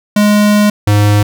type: tone pair in turn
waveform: square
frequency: 208.1 / 103.63 Hz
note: G#3 / G#2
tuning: +4 / -3 cents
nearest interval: octave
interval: 1207 cents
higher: first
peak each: -7 dBFS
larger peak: neither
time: 0.16-0.7 / 0.87-1.23 s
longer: first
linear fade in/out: 5 ms
effects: none